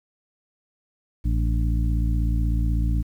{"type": "harmonic tone with a mistuned harmonic", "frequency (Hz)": 56.2, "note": "A1", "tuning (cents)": 37, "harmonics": [1, 2, 3, 4, 5], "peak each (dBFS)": [-20, -27, -32, -35, -34], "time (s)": [1.24, 3.03], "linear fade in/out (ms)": 20, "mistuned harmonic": 5, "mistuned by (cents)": 80, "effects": ["9-bit"]}